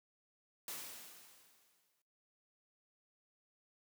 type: noise with exponential decay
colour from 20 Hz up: white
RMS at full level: -43 dBFS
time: 0.68-2.02 s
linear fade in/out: 2 ms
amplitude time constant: 290 ms
effects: noise-tail reverb RT60 0.4 s tail -19 dB re dry + high-pass 150 Hz 12 dB/octave